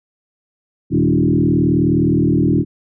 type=tone with frequency modulation; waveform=sine; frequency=230 Hz; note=A#3; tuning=23 cents flat; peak=-11 dBFS; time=0.9-2.65 s; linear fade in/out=50 ms; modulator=39.2 Hz; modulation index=3; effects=none